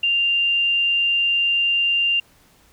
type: tone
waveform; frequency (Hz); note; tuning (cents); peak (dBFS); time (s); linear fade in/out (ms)
sine; 2789; F7; -3; -16; 0.03-2.2; 5
effects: pink hiss -55 dBFS RMS until 2.72 s